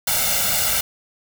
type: noise with comb filter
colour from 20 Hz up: white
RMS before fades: -20 dBFS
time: 0.07-0.81 s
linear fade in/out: 5 ms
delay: 1.4 ms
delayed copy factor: +1
effects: none